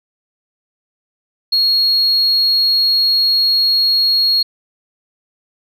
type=tone; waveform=sine; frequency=4300 Hz; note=C8; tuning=47 cents sharp; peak=-9 dBFS; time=1.52-4.43 s; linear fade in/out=10 ms; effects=tanh soft clip ceiling -8 dBFS